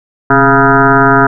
sine tone with frequency modulation, 830.6 Hz, G#5, in tune, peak -4 dBFS, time 0.3-1.27 s, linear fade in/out 5 ms, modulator 140 Hz, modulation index 5.1, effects none

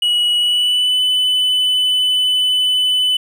triangle tone with pitch glide, 2920 to 3004 Hz, F#7 to F#7, -24 to +26 cents, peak -11 dBFS, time 0.02-3.17 s, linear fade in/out 5 ms, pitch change +50 cents, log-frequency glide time 0.35-0.98 s, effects none

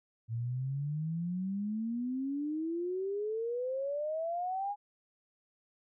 sine exponential sweep, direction up, 112.1 to 830.6 Hz, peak -32 dBFS, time 0.28-4.76 s, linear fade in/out 50 ms, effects none

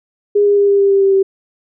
sine tone with pitch steps, 410 / 406.7 / 403.4 / 400.2 / 396.9 / 393.8 / 390.6 / 387.4 Hz, G#4 / G#4 / G4 / G4 / G4 / G4 / G4 / G4, -22 / -36 / +50 / +36 / +22 / +8 / -6 / -20 cents, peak -8 dBFS, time 0.35-1.23 s, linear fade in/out 10 ms, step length 110 ms, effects none

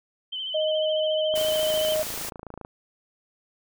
sine tone with vibrato, 3072 Hz, G7, 36 cents flat, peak -29 dBFS, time 0.32-1.95 s, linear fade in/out 10 ms, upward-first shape sine, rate 14 Hz, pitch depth 50 cents each way
sine tone, 622.3 Hz, D#5, in tune, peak -22 dBFS, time 0.54-2.03 s, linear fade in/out 10 ms
click train, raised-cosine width 1 ms, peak -24 dBFS, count 37, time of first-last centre 1.34-2.649 s, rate 27.5 Hz
white noise, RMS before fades -33 dBFS, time 1.35-2.3 s, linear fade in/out 10 ms
effects none

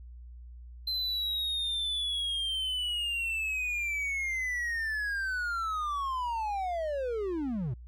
triangle linear sweep, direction down, 4098 to 110 Hz, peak -28 dBFS, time 0.87-7.74 s, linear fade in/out 5 ms, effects added 60 Hz sine -44 dBFS peak until 7.87 s

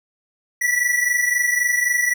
square tone pair together, 1949 / 1972.8 Hz, B6 / B6, -23 / -2 cents, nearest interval unison, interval 21 cents, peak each -19 / -23 dBFS, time 0.61-2.14 s, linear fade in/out 10 ms, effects none

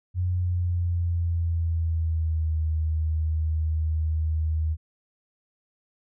sine tone with pitch glide, 90 to 78.8 Hz, F#2 to D#2, -47 to +23 cents, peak -22 dBFS, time 0.14-4.77 s, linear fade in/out 50 ms, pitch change -230 cents, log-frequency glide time 0.3-2.55 s, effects none

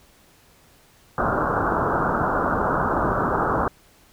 white low-pass noise, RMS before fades -22 dBFS, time 1.18-3.68 s, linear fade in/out 2 ms, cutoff 1500 Hz, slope 96 dB/octave, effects pink hiss -55 dBFS RMS until 4.12 s

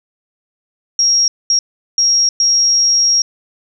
sine tone bursts at uneven times, 5600 Hz, F8, 4 cents sharp, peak -9 dBFS, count 4, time 0.99-1.28 / 1.5-1.59 / 1.98-2.29 / 2.4-3.22 s, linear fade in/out 2 ms, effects none

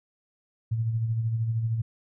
sine tone with tremolo, 113.4 Hz, A#2, 47 cents flat, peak -22 dBFS, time 0.71-1.82 s, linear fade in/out 10 ms, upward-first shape sine, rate 13 Hz, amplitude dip 45%, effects none

